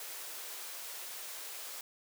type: high-pass noise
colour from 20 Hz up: white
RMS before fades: -44 dBFS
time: 0-1.81 s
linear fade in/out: 2 ms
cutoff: 380 Hz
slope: 24 dB/octave
effects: none